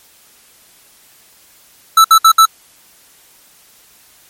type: tone bursts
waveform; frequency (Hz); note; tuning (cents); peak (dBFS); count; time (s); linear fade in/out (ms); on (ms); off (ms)
square; 1318.5; E6; 0; -4; 4; 1.97-2.455; 5; 74; 63
effects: white hiss -47 dBFS RMS until 4.29 s + MP3 64 kbps